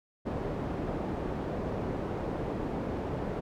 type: low-pass noise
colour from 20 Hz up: white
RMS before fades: -34 dBFS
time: 0.25-3.41 s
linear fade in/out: 20 ms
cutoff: 470 Hz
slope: 12 dB/octave
effects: none